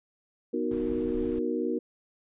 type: chord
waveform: sine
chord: B major seventh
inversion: none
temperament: equal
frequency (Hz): 246.9 / 311.1 / 370 / 466.2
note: B3 / D#4 / F#4 / A#4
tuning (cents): 0 / 0 / 0 / 0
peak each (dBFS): -32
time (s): 0.53-1.79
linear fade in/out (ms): 10
type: noise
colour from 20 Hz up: brown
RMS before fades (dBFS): -41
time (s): 0.71-1.39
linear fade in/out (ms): 2
effects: resampled to 8000 Hz